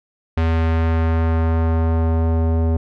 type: tone with low-pass filter sweep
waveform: square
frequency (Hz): 81.7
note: E2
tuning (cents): -15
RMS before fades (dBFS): -17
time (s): 0.37-2.77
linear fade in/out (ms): 5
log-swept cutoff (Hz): 2700 to 600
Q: 0.91
effects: none